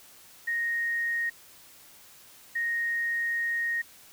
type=tone pair in turn; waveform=sine; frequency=1864.7 / 1864.7 Hz; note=A#6 / A#6; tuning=0 / 0 cents; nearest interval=unison; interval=0 cents; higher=neither; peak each=-26 dBFS; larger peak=neither; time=0.47-1.3 / 2.55-3.82 s; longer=second; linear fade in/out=10 ms; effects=white hiss -53 dBFS RMS until 4.12 s